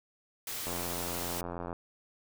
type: noise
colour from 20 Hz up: white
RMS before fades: -38 dBFS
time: 0.47-1.41 s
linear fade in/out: 2 ms
type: click train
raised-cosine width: 1 ms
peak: -24 dBFS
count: 93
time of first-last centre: 0.67-1.729 s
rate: 86.9 Hz
effects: none